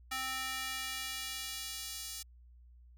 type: tone with high-pass filter sweep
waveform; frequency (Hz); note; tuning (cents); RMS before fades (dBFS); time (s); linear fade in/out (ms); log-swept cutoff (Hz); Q
square; 261.6; C4; 0; -40; 0.11-2.23; 10; 1300 to 5200; 0.9
effects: added 60 Hz sine -55 dBFS peak until 2.97 s

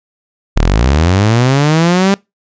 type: linear sweep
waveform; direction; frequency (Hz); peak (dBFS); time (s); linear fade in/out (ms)
sawtooth; up; 32.53 to 200; -4; 0.56-2.14; 0
effects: noise-tail reverb RT60 0.2 s tail -24 dB re dry + resampled to 16000 Hz

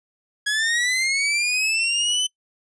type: linear sweep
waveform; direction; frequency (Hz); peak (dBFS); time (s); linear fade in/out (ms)
sawtooth; up; 1661.2 to 3047; -16; 0.46-2.27; 10
effects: noise-tail reverb RT60 0.1 s tail -22 dB re dry + resampled to 22050 Hz

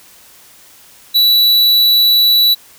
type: tone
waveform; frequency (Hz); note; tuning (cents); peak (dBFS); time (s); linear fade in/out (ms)
square; 3942; B7; -4; -8; 1.14-2.55; 20
effects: white hiss -43 dBFS RMS until 2.78 s

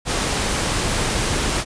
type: noise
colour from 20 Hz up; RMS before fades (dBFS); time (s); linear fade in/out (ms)
pink; -21; 0.05-1.65; 50
effects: resampled to 22050 Hz

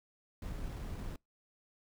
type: noise with sample-and-hold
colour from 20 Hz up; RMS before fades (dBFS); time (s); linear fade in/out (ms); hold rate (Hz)
brown; -41; 0.42-1.16; 2; 8820
effects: noise-tail reverb RT60 0.2 s tail -26 dB re dry

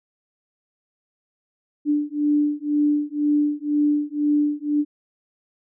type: beating tone pair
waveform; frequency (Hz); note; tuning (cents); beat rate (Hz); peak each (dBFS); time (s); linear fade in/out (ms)
sine; 293.9 / 295.9; D4 / D4; +1 / +13; 2; -21; 1.85-4.85; 50
effects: none

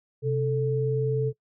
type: tone pair together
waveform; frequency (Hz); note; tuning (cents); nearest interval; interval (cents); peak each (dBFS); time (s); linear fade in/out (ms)
sine; 130.81 / 440; C3 / A4; 0 / 0; octave + major sixth; 2100; -25; 0.22-1.33; 50
effects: noise-tail reverb RT60 0.1 s tail -21 dB re dry

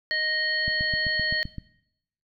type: harmonic tone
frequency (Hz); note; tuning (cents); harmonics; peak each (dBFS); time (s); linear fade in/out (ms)
622.3; D#5; 0; 1 / 3 / 5 / 7; -37 / -25 / -36 / -29; 0.11-1.43; 0
type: click train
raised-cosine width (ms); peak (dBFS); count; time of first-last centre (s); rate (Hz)
5; -21; 8; 0.68-1.583; 7.75
effects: noise-tail reverb RT60 0.8 s tail -20 dB re dry

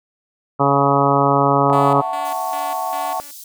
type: harmonic tone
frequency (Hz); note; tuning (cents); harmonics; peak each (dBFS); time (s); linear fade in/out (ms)
140; C#3; +18; 1 / 2 / 3 / 4 / 5 / 6 / 7 / 8 / 9; -21 / -21 / -21 / -21 / -21 / -21 / -21 / -21 / -21; 0.59-2.02; 20
type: chord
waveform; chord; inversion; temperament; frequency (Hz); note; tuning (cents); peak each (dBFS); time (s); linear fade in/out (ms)
sine; F# minor seventh; third; just; 666 / 740 / 888 / 1110; E5 / F#5 / A5 / C#6; +18 / 0 / +16 / +2; -28 / -24 / -25 / -27; 1.7-3.2; 0
type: tone with tremolo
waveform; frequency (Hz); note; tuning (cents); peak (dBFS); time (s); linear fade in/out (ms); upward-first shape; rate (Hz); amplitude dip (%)
5% pulse; 288.3; D4; -32; -21; 1.73-3.31; 0; square; 2.5; 75
type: high-pass noise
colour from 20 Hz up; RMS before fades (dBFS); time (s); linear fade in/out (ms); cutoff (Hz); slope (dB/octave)
white; -37; 2.25-3.44; 2; 4200; 24
effects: none

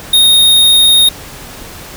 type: tone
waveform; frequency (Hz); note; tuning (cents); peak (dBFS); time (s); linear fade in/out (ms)
square; 3711; A#7; -9; -5; 0.13-1.09; 5
effects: pink hiss -30 dBFS RMS until 1.96 s

